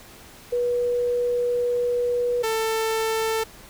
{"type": "tone pair in turn", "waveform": ["sine", "sawtooth"], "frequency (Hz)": [485.8, 444.8], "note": ["B4", "A4"], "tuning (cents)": [-29, 19], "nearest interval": "major second", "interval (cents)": 152, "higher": "first", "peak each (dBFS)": [-20, -18], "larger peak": "second", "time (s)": [[0.52, 2.43], [2.43, 3.44]], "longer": "first", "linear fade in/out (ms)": 10, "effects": ["pink hiss -46 dBFS RMS until 3.69 s"]}